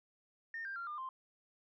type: tone with pitch steps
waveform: sine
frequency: 1824 / 1587.9 / 1382.3 / 1203.4 / 1047.6 Hz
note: A#6 / G6 / F6 / D6 / C6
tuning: -38 / +22 / -18 / +42 / +2 cents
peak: -39 dBFS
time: 0.54-1.09 s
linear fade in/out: 2 ms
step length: 110 ms
effects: tanh soft clip ceiling -35 dBFS